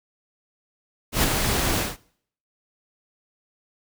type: noise with ADSR envelope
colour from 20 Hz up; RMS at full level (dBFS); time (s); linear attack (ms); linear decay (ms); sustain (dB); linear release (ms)
pink; -18; 1.12-1.97; 110; 19; -5; 190
effects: noise-tail reverb RT60 0.6 s tail -22 dB re dry